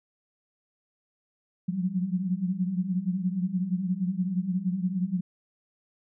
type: tone cluster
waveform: sine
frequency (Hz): 176.9 / 183.2 / 193.9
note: F3 / F#3 / G3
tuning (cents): +23 / -17 / -19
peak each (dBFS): -30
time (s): 1.68-5.21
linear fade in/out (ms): 10
effects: none